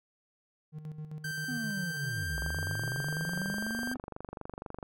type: tone with tremolo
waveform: triangle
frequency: 153.8 Hz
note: D#3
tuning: 20 cents flat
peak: -35 dBFS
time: 0.72-3.56 s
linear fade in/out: 50 ms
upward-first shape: square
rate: 7.6 Hz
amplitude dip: 60%
type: tone with pitch glide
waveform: 45% pulse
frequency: 1562 to 1579.2 Hz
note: G6 to G6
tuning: -7 to +12 cents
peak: -35 dBFS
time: 1.24-3.94 s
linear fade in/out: 5 ms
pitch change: +19 cents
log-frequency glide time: 1.87-2.24 s
type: linear two-way sweep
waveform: triangle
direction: down then up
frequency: 256.3 to 61 to 256.3 Hz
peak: -33 dBFS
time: 1.48-3.97 s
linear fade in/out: 5 ms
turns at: 2.39 s
type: click train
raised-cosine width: 1 ms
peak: -26 dBFS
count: 60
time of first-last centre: 2.38-4.828 s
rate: 24.1 Hz
effects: none